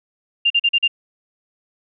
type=tone bursts; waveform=sine; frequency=2794 Hz; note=F7; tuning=in tune; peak=-12 dBFS; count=5; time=0.45-0.879 s; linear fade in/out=10 ms; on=53 ms; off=41 ms; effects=none